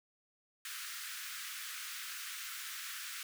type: high-pass noise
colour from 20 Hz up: pink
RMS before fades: -44 dBFS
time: 0.65-3.23 s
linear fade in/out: 2 ms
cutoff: 1300 Hz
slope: 48 dB/octave
effects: none